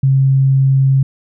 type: tone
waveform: sine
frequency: 134.8 Hz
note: C#3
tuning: 48 cents flat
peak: -8 dBFS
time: 0.03-1.03 s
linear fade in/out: 5 ms
effects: none